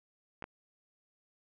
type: clicks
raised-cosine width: 0.5 ms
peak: -26 dBFS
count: 2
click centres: 0.424 / 0.441 s
effects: none